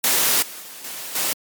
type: noise with level steps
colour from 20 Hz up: white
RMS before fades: -18 / -36 / -38 / -32 / -22 dBFS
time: 0.04-1.33 s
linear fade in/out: 0 ms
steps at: 0.42 / 0.6 / 0.84 / 1.15 s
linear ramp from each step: 5 ms
effects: high-pass 200 Hz 12 dB/octave + MP3 96 kbps